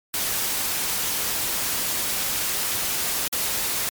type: noise with dropouts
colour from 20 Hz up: white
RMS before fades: -25 dBFS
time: 0.14-3.89 s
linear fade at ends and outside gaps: 0 ms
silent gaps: 3.278-3.327 s
effects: MP3 96 kbps